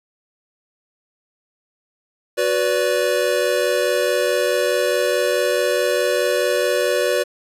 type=chord; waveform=square; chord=B minor; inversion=second; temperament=equal with one note detuned; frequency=370 / 493.9 / 578.6 Hz; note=F#4 / B4 / D5; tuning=0 / 0 / -26 cents; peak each=-24 / -21 / -21 dBFS; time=2.37-7.24 s; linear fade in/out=20 ms; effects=resampled to 32000 Hz + 8-bit